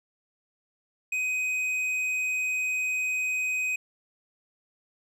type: tone with tanh clipping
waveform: sine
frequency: 2510 Hz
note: D#7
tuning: 15 cents sharp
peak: -27 dBFS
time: 1.12-3.76 s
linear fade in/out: 5 ms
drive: 8 dB
effects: none